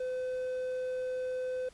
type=tone with hard clipping; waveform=triangle; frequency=509 Hz; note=C5; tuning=48 cents flat; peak=-33 dBFS; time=0-1.69 s; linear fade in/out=5 ms; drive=6 dB; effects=pink hiss -60 dBFS RMS until 1.73 s + resampled to 24000 Hz